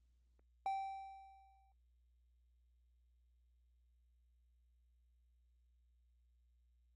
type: tone with exponential decay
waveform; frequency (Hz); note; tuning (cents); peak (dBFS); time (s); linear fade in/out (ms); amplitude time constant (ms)
triangle; 778; G5; -13; -33; 0.66-1.72; 1; 230
effects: added 60 Hz sine -70 dBFS peak until 6.95 s + Opus 24 kbps